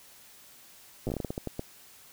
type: slowing click train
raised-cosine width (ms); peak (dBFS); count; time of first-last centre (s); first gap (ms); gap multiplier
2; -19; 13; 1.07-1.594; 8; 1.28
effects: white hiss -54 dBFS RMS until 2.12 s